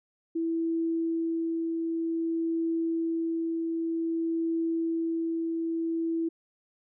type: tone with tremolo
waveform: sine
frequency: 329.6 Hz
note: E4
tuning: in tune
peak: -25 dBFS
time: 0.35-6.29 s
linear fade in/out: 10 ms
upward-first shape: triangle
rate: 0.53 Hz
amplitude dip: 25%
effects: none